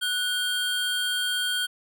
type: tone pair together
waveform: square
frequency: 1480 / 3198 Hz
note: F#6 / G7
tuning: 0 / +34 cents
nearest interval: octave + minor second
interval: 1334 cents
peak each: -29 / -27 dBFS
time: 0.01-1.67 s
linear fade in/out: 20 ms
effects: none